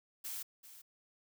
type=noise with echo; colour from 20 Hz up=blue; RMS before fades=-42 dBFS; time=0.24-0.43 s; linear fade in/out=10 ms; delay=390 ms; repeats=1; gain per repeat=-13 dB; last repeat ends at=0.82 s; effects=none